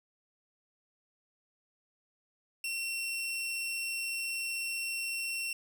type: tone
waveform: sawtooth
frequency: 2719 Hz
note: F7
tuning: 47 cents flat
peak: -30 dBFS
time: 2.64-5.53 s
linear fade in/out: 2 ms
effects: none